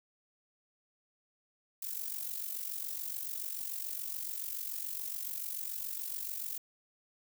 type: noise with amplitude modulation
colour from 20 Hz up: violet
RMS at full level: -36 dBFS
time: 1.82-6.58 s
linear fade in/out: 5 ms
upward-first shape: sine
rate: 47 Hz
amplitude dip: 70%
effects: none